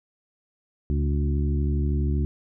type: harmonic tone with a mistuned harmonic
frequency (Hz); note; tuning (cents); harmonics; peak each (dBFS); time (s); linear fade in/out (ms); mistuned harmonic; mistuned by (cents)
72.6; D2; -19; 1 / 2 / 3 / 4 / 5; -22 / -28 / -32 / -34 / -36; 0.9-2.25; 0; 2; -49
effects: none